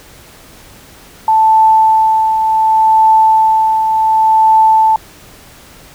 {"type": "tone with tremolo", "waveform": "sine", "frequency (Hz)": 880, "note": "A5", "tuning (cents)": 0, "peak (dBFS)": -4, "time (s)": [1.28, 4.96], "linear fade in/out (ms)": 2, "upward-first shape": "triangle", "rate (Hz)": 0.68, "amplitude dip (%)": 50, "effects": ["pink hiss -39 dBFS RMS until 5.94 s"]}